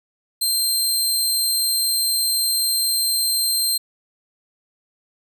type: tone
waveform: 20% pulse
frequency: 4157 Hz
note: C8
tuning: 12 cents flat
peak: -12 dBFS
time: 0.41-3.78 s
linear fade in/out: 10 ms
effects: none